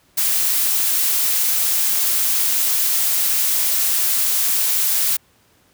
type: noise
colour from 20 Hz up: blue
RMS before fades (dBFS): -18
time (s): 0.17-5.17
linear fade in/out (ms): 10
effects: pink hiss -57 dBFS RMS until 5.73 s + high-pass 60 Hz 12 dB/octave